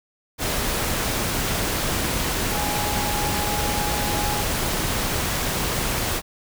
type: tone in noise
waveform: sine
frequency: 830.6 Hz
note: G#5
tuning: in tune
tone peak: -28 dBFS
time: 2.5-4.45 s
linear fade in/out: 50 ms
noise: pink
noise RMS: -24 dBFS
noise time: 0.38-6.22 s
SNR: -7 dB
effects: none